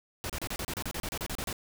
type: noise bursts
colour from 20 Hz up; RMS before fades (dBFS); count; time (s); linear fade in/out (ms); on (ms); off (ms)
pink; -35; 15; 0.24-1.528; 0; 56; 32
effects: none